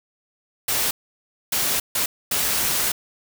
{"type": "noise bursts at uneven times", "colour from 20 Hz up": "white", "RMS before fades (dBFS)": -22, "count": 4, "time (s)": [[0.68, 0.91], [1.52, 1.8], [1.95, 2.06], [2.31, 2.92]], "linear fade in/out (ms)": 5, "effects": []}